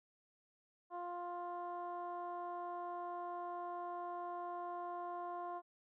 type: tone with low-pass filter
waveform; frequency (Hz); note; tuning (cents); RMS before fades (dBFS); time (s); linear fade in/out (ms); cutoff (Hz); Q
15% pulse; 351.1; F4; +9; -44; 0.9-5.62; 50; 900; 4.2
effects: none